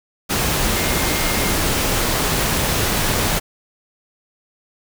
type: tone in noise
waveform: sine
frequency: 2121 Hz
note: C7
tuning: 23 cents sharp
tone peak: -29 dBFS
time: 0.75-1.54 s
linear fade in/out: 20 ms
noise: pink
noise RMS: -19 dBFS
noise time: 0.29-3.4 s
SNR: -13 dB
effects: none